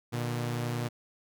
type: tone pair together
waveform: sawtooth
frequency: 119.6 / 150.69 Hz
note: A#2 / D3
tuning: +45 / +45 cents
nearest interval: major third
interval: 400 cents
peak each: -27 / -34 dBFS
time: 0.12-0.89 s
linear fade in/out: 20 ms
effects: none